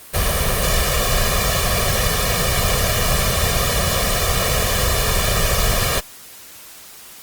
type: noise with comb filter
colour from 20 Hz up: pink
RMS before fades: -18 dBFS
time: 0.13-6.01 s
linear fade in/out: 20 ms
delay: 1.7 ms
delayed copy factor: +0.85
effects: white hiss -40 dBFS RMS until 7.22 s + Opus 32 kbps